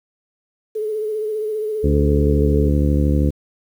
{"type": "tone with vibrato", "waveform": "sine", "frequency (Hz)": 429.5, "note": "A4", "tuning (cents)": -42, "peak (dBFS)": -20, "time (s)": [0.75, 2.69], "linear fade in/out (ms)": 10, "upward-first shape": "sine", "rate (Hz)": 15, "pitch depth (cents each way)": 37}
{"type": "harmonic tone", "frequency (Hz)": 72.7, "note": "D2", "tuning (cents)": -17, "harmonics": [1, 2, 3, 4, 5, 6, 7], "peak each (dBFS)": [-16, -20, -23, -22, -29, -32, -28], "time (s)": [1.83, 3.31], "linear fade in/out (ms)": 20}
{"effects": ["8-bit"]}